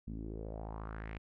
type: tone with low-pass filter sweep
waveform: sawtooth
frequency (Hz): 54.2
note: A1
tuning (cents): -25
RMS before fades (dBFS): -43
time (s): 0.07-1.18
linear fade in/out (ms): 5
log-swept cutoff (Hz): 220 to 2500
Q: 3.5
effects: none